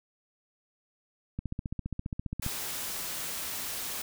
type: click train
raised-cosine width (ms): 5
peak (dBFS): -21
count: 17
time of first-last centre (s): 1.39-2.464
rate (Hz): 14.9
type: noise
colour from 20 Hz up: white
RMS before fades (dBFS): -36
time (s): 2.42-4.02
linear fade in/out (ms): 5
effects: none